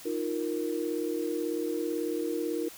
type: chord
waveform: sine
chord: Eb suspended second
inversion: none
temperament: equal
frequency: 311.1 / 349.2 / 466.2 Hz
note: Eb4 / F4 / Bb4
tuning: 0 / 0 / 0 cents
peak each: -33 dBFS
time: 0.05-2.69 s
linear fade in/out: 10 ms
effects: white hiss -48 dBFS RMS until 2.77 s